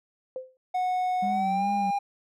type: tone with exponential decay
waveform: sine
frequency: 516 Hz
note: C5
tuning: 24 cents flat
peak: -28 dBFS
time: 0.36-0.57 s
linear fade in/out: 1 ms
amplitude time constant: 45 ms
type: tone with pitch glide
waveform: triangle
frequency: 734 to 805.1 Hz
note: F#5 to G5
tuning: -14 to +46 cents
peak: -22 dBFS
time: 0.74-1.99 s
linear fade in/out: 10 ms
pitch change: +160 cents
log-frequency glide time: 1.27-1.64 s
type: tone with vibrato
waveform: triangle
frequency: 196 Hz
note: G3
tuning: in tune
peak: -28 dBFS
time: 1.22-1.91 s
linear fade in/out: 10 ms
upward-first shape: sine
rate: 2.4 Hz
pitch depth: 79 cents each way
effects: none